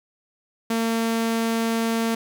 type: tone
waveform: sawtooth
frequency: 227.5 Hz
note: A#3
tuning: 42 cents flat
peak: -17 dBFS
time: 0.7-2.15 s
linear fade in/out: 5 ms
effects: 9-bit